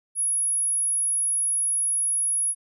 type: tone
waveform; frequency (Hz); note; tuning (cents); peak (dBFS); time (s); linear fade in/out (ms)
sine; 10480; E9; -11; -21; 0.15-2.55; 50
effects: none